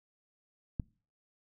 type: click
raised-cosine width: 5 ms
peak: -20 dBFS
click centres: 0.798 s
effects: noise-tail reverb RT60 0.4 s tail -25 dB re dry